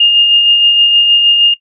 sine tone with tremolo, 2829 Hz, F7, 22 cents sharp, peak -4 dBFS, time 0-1.54 s, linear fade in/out 5 ms, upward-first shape sine, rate 6.4 Hz, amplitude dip 35%, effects noise-tail reverb RT60 0.1 s tail -17 dB re dry

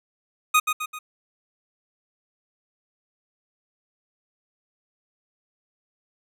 25% pulse tone with echo, 1243 Hz, D#6, 2 cents flat, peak -11 dBFS, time 0.54-0.6 s, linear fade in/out 10 ms, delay 130 ms, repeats 3, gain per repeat -6 dB, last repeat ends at 0.99 s, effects none

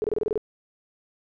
sine tone bursts, 428.3 Hz, A4, 47 cents flat, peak -21 dBFS, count 8, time 0.02-0.377 s, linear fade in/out 0 ms, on 21 ms, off 27 ms, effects none

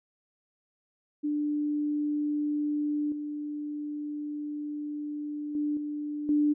sine tone with level steps, 296.1 Hz, D4, 14 cents sharp, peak -26 / -32 / -26 / -31 / -21 dBFS, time 1.23-6.54 s, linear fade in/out 20 ms, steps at 3.12 / 5.55 / 5.77 / 6.29 s, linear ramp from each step 2 ms, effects none

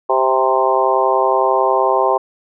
harmonic tone with a mistuned harmonic, 130.81 Hz, C3, in tune, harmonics 3 / 4 / 5 / 6 / 7 / 8, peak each -19 / -19 / -19 / -19 / -19 / -19 dBFS, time 0.09-2.18 s, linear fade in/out 10 ms, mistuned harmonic 6, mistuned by +23 cents, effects none

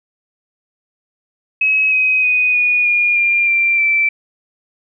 sine tone with pitch steps, 2559 / 2525 / 2492 / 2459 / 2427 / 2395 / 2363 / 2332 Hz, D#7 / D#7 / D#7 / D#7 / D#7 / D7 / D7 / D7, +48 / +25 / +2 / -21 / -44 / +33 / +10 / -13 cents, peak -11 dBFS, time 1.61-4.09 s, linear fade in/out 5 ms, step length 310 ms, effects none

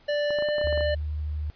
square tone with pitch glide, 587 to 594.9 Hz, D5 to D5, -1 to +22 cents, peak -24 dBFS, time 0.08-0.95 s, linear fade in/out 10 ms, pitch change +23 cents, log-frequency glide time 0.33-0.46 s
clicks, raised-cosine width 1 ms, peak -23 dBFS, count 10, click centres 0.306 / 0.387 / 0.424 / 0.487 / 0.583 / 0.614 / 0.672 / 0.727 / 0.776 / 0.808 s
sine tone with vibrato, 75.5 Hz, D2, 48 cents sharp, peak -27 dBFS, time 0.64-1.5 s, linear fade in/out 0 ms, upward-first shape sine, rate 13 Hz, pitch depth 10 cents each way
effects pink hiss -58 dBFS RMS until 1.55 s + resampled to 11025 Hz

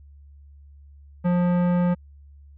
sine tone with tanh clipping, 176.9 Hz, F3, 23 cents sharp, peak -20 dBFS, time 1.24-1.95 s, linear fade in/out 20 ms, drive 16 dB, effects added 71 Hz sine -45 dBFS peak until 2.57 s

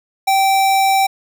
square tone, 777 Hz, G5, 16 cents flat, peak -12 dBFS, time 0.27-1.07 s, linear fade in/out 10 ms, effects none

